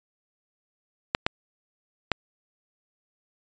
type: clicks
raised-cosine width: 0.3 ms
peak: -5 dBFS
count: 3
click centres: 1.149 / 1.265 / 2.117 s
effects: resampled to 16000 Hz